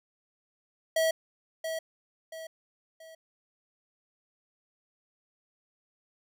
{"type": "tone with echo", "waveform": "square", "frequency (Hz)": 646, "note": "E5", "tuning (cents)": -35, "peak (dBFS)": -24, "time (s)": [0.96, 1.11], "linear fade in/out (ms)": 5, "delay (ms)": 680, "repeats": 3, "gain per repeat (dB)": -8, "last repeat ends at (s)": 3.15, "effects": []}